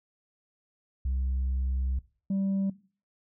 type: tone pair in turn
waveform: sine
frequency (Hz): 65 / 194.78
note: C2 / G3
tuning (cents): -11 / -11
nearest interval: octave + perfect fifth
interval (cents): 1900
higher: second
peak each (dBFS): -24 / -23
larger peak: second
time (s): 1.05-1.99 / 2.3-2.7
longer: first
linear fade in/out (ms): 5
effects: noise-tail reverb RT60 0.4 s tail -20 dB re dry + tanh soft clip ceiling -24 dBFS